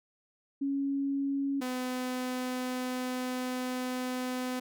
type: tone pair in turn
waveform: sine / sawtooth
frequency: 277.2 / 253 Hz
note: C#4 / B3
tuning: 0 / +42 cents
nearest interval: major second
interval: 158 cents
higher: first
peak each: -28 dBFS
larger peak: neither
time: 0.61-1.61 / 1.61-4.6 s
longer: second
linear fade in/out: 10 ms
effects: none